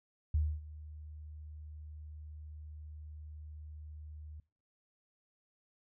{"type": "tone with ADSR envelope", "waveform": "sine", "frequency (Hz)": 76.2, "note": "D#2", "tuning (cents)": -36, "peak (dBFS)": -26, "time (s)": [0.34, 4.4], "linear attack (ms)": 5, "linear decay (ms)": 260, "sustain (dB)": -19, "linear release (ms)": 3, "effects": ["noise-tail reverb RT60 0.4 s tail -24 dB re dry"]}